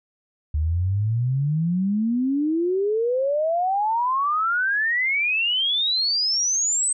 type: exponential sweep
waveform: sine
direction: up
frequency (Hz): 73.3 to 8340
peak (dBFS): -19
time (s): 0.54-6.93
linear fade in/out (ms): 5
effects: none